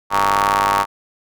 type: ring-modulated tone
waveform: sawtooth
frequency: 99.1 Hz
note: G2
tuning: 19 cents sharp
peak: -7 dBFS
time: 0.1-0.86 s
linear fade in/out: 50 ms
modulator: 1020 Hz
effects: none